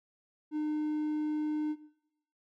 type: tone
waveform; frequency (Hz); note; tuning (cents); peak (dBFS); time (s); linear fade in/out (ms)
triangle; 303.8; D#4; -41; -28; 0.51-1.76; 50
effects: noise-tail reverb RT60 0.8 s tail -17 dB re dry